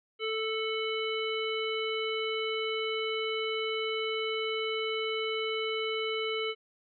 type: harmonic tone with a mistuned harmonic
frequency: 440 Hz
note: A4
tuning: in tune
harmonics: 1 / 3 / 5 / 7 / 9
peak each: -32 / -39 / -37 / -36 / -46 dBFS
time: 0.19-6.55 s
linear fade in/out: 50 ms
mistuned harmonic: 7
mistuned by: -43 cents
effects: none